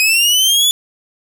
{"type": "linear sweep", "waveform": "sawtooth", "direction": "up", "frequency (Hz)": [2500, 3472], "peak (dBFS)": -7, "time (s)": [0, 0.71], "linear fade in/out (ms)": 0, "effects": []}